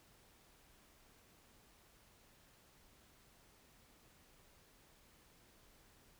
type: silence
effects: pink hiss -67 dBFS RMS until 6.19 s